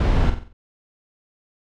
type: noise with echo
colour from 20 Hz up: brown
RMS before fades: -17 dBFS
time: 0-0.3 s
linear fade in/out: 5 ms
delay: 46 ms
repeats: 5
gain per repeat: -7 dB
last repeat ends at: 0.53 s
effects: low-pass 4000 Hz 12 dB/octave